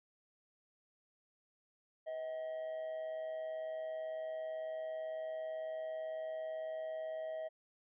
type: tone with amplitude modulation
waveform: triangle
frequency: 636 Hz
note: D#5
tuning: 38 cents sharp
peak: -35 dBFS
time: 2.06-7.49 s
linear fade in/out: 20 ms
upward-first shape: sine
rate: 138 Hz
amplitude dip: 45%
effects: resampled to 8000 Hz